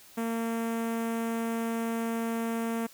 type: tone with notch filter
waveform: sawtooth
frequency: 228.7 Hz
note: A#3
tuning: 33 cents flat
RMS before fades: -31 dBFS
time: 0.17-2.87 s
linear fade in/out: 10 ms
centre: 4400 Hz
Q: 0.69
effects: white hiss -54 dBFS RMS until 2.93 s